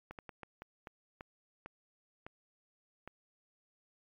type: slowing click train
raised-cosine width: 0.5 ms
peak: -30 dBFS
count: 10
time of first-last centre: 0.11-3.076 s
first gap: 78 ms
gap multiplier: 1.34
effects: MP3 96 kbps